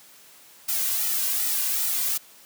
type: noise with flanger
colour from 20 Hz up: blue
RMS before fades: -25 dBFS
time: 0.68-2.18 s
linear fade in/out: 10 ms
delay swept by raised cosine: 1.8 to 2.31 ms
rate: 2.6 Hz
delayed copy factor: -0.7
effects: white hiss -51 dBFS RMS until 2.45 s + high-pass 150 Hz 12 dB/octave